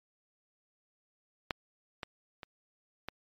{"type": "clicks", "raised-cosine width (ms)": 0.3, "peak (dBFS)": [-14, -21, -27, -21], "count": 4, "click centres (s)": [1.508, 2.032, 2.432, 3.086], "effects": ["MP3 64 kbps"]}